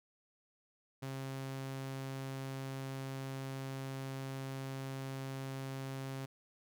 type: tone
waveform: sawtooth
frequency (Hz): 134.3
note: C3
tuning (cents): +46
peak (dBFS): -36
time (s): 1.02-6.26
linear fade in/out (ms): 10
effects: none